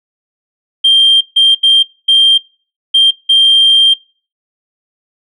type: tone bursts at uneven times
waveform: sine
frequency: 3178 Hz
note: G7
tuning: 23 cents sharp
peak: -3 dBFS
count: 6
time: 0.84-1.21 / 1.36-1.55 / 1.63-1.83 / 2.08-2.38 / 2.94-3.11 / 3.29-3.94 s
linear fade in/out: 10 ms
effects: noise-tail reverb RT60 0.4 s tail -24 dB re dry + tanh soft clip ceiling -1 dBFS